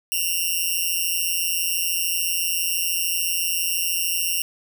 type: tone with amplitude modulation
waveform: 5% pulse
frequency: 2794 Hz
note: F7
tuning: in tune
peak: -8 dBFS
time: 0.12-4.42 s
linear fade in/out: 0 ms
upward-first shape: sine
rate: 173 Hz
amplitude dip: 90%
effects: none